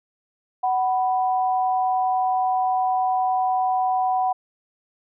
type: tone pair together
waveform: sine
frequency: 748.4 / 988 Hz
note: F#5 / B5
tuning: +20 / 0 cents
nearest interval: perfect fourth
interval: 480 cents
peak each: -19 / -27 dBFS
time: 0.63-4.33 s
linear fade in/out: 10 ms
effects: none